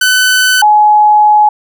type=tone pair in turn; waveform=sawtooth / sine; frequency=1507 / 843.8 Hz; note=F#6 / G#5; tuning=+31 / +27 cents; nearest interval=minor seventh; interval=1004 cents; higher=first; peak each=-3 dBFS; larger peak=neither; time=0.01-0.62 / 0.62-1.49 s; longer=second; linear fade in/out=5 ms; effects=none